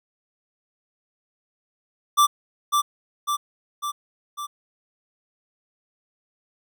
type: tone with echo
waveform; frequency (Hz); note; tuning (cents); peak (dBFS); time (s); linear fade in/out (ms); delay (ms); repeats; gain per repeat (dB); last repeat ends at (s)
square; 1173; D6; -2; -14; 2.17-2.27; 20; 550; 4; -4; 4.47
effects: none